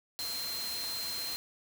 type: tone in noise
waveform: sine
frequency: 4153 Hz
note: C8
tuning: 14 cents flat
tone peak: -36 dBFS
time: 0.19-1.36 s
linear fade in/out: 0 ms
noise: white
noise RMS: -40 dBFS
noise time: 0.19-1.36 s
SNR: +1 dB
effects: none